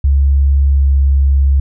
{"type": "tone with pitch glide", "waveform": "sine", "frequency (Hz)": [69.3, 68.7], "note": ["C#2", "C#2"], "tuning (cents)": [0, -15], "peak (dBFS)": -7, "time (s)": [0.04, 1.6], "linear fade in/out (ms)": 5, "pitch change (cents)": -15, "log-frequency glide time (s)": [0.74, 0.86], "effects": []}